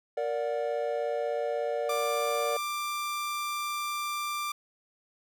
triangle chord, Bb augmented, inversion none, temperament just, 466.2 / 582.7 / 728.4 Hz, Bb4 / D5 / F#5, 0 / -14 / -27 cents, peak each -30 / -29 / -34 dBFS, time 0.17-2.57 s, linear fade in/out 5 ms
sawtooth tone, 1183 Hz, D6, 12 cents sharp, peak -27 dBFS, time 1.89-4.52 s, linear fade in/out 5 ms
effects none

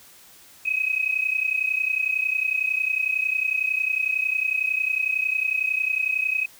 sine tone pair together, 2522 / 2553 Hz, D#7 / D#7, +23 / +44 cents, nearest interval unison, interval 21 cents, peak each -24 dBFS, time 0.65-6.46 s, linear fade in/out 10 ms, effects white hiss -50 dBFS RMS until 6.59 s

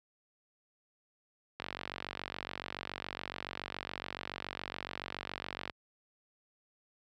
click train, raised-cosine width 0.3 ms, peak -21 dBFS, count 194, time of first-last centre 1.6-5.698 s, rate 47.1 Hz, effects high-pass 60 Hz 12 dB/octave

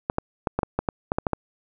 clicks, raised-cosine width 1 ms, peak -8 dBFS, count 11, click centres 0.099 / 0.184 / 0.472 / 0.59 / 0.632 / 0.79 / 0.888 / 1.119 / 1.185 / 1.268 / 1.333 s, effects none

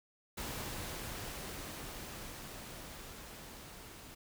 pink noise with level ramp, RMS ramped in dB -41 to -52 dBFS, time 0.37-4.15 s, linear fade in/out 10 ms, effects none

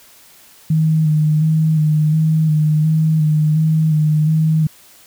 sine tone with vibrato, 155.56 Hz, D#3, in tune, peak -11 dBFS, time 0.7-4.67 s, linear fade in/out 5 ms, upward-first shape square, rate 1.4 Hz, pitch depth 26 cents each way, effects white hiss -46 dBFS RMS until 5.06 s

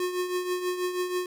square tone with tremolo, 361.5 Hz, F#4, 40 cents flat, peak -25 dBFS, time 0-1.26 s, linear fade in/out 2 ms, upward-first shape triangle, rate 6.2 Hz, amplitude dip 65%, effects none

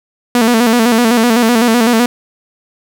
sawtooth tone with vibrato, 233.1 Hz, A#3, in tune, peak -4 dBFS, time 0.35-2.06 s, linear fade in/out 2 ms, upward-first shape square, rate 7.9 Hz, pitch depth 74 cents each way, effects none

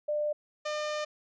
sine / sawtooth tone pair in turn, 597 / 603.6 Hz, D5 / D5, +28 / +47 cents, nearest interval unison, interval 19 cents, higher second, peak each -27 / -27 dBFS, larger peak neither, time 0.08-0.33 / 0.65-1.05 s, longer second, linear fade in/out 10 ms, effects resampled to 16000 Hz

